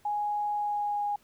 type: tone with pitch glide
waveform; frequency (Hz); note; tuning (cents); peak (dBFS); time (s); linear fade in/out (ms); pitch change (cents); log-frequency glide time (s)
sine; 830.6 to 822.5; G#5 to G#5; 0 to -17; -27; 0.05-1.16; 5; -17; 0.54-1.05
effects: pink hiss -63 dBFS RMS until 1.23 s